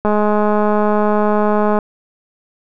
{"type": "click train", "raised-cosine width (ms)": 1, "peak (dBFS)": -3, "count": 366, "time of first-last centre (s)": [0.05, 1.788], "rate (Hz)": 210, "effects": []}